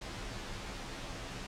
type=noise with comb filter; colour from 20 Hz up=pink; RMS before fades=-42 dBFS; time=0.01-1.47 s; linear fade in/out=10 ms; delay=13 ms; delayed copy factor=-0.9; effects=low-pass 6000 Hz 12 dB/octave